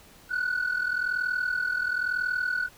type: tone pair together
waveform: sine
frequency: 1459 / 1500 Hz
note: F#6 / F#6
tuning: -25 / +23 cents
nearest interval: unison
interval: 48 cents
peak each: -26 dBFS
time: 0.29-2.69 s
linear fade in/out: 50 ms
effects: tanh soft clip ceiling -22 dBFS + pink hiss -53 dBFS RMS until 2.77 s